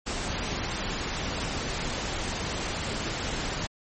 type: noise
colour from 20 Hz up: pink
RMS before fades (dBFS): -31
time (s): 0.06-3.67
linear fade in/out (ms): 10
effects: MP3 32 kbps